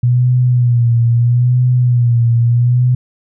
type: tone with vibrato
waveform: sine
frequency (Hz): 121.2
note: B2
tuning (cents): -32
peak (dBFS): -8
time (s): 0.03-2.95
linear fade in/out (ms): 5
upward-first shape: sine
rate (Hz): 0.77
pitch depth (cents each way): 59
effects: none